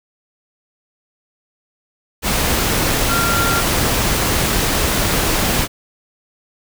sine tone in noise, 1381 Hz, F6, 20 cents flat, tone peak -18 dBFS, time 3.07-3.63 s, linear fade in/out 50 ms, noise pink, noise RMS -17 dBFS, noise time 2.22-5.68 s, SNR -4 dB, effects none

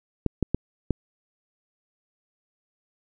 clicks, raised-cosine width 3 ms, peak -9 dBFS, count 4, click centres 0.263 / 0.427 / 0.546 / 0.907 s, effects none

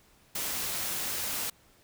white noise, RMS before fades -33 dBFS, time 0.35-1.5 s, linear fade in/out 5 ms, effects pink hiss -62 dBFS RMS until 1.83 s

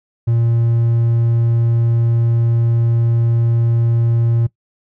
triangle tone with hard clipping, 116.54 Hz, A#2, in tune, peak -13 dBFS, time 0.27-4.47 s, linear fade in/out 10 ms, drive 6 dB, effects noise-tail reverb RT60 0.1 s tail -19 dB re dry

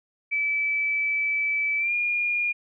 sine tone with pitch glide, 2307 to 2422 Hz, D7 to D#7, -31 to -47 cents, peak -22 dBFS, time 0.31-2.53 s, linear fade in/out 20 ms, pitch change +84 cents, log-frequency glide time 1.78-1.93 s, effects none

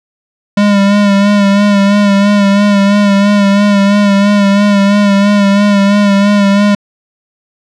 square tone with vibrato, 201.8 Hz, G#3, 49 cents flat, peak -6 dBFS, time 0.57-6.75 s, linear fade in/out 5 ms, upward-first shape sine, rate 3 Hz, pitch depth 37 cents each way, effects low-pass 5000 Hz 12 dB/octave

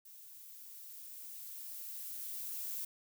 violet noise with level ramp, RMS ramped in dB -55 to -40 dBFS, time 0.05-2.85 s, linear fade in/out 5 ms, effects none

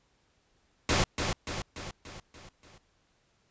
pink noise with echo, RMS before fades -25 dBFS, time 0.89-1.04 s, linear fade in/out 2 ms, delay 290 ms, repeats 6, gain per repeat -5 dB, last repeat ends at 2.78 s, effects pink hiss -70 dBFS RMS until 3.5 s + resampled to 16000 Hz

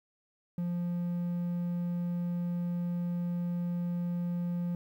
triangle tone, 174.61 Hz, F3, in tune, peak -28 dBFS, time 0.58-4.75 s, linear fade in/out 2 ms, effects 11-bit

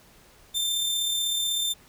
sawtooth tone with amplitude modulation, 3580 Hz, A7, 29 cents sharp, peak -20 dBFS, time 0.54-1.74 s, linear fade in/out 20 ms, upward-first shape sine, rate 36.1 Hz, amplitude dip 30%, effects pink hiss -55 dBFS RMS until 1.88 s

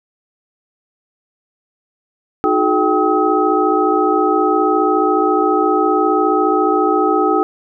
sine tone cluster, 310.5 / 365.1 / 424.4 / 780 / 1274 Hz, D#4 / F#4 / G#4 / G5 / D#6, -3 / -23 / +38 / -9 / +41 cents, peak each -18 dBFS, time 2.44-7.43 s, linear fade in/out 0 ms, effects none

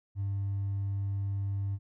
triangle tone with hard clipping, 99 Hz, G2, 18 cents sharp, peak -29 dBFS, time 0.15-1.79 s, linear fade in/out 50 ms, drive 2 dB, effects none

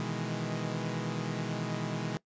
sawtooth chord, E major seventh, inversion second, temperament equal, 123.47 / 155.56 / 164.81 / 207.7 Hz, B2 / D#3 / E3 / G#3, 0 / 0 / 0 / 0 cents, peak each -34 dBFS, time 0-2.17 s, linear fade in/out 0 ms, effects noise-tail reverb RT60 0.1 s tail -21 dB re dry + resampled to 16000 Hz

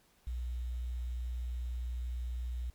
sine tone with quantisation, 60.9 Hz, B1, 24 cents flat, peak -34 dBFS, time 0.27-2.7 s, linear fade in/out 0 ms, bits 10, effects pink hiss -68 dBFS RMS until 2.74 s + MP3 96 kbps

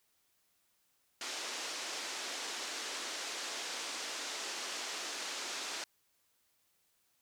white band-pass noise, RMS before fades -41 dBFS, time 1.21-5.84 s, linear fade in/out 2 ms, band 280 to 6800 Hz, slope 24 dB/octave, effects white hiss -75 dBFS RMS until 7.21 s

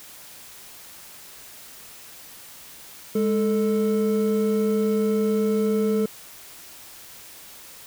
triangle tone pair together, 207.7 / 440 Hz, G#3 / A4, 0 / 0 cents, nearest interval octave + minor second, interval 1300 cents, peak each -20 dBFS, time 3.15-6.06 s, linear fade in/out 5 ms, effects white hiss -44 dBFS RMS until 7.86 s

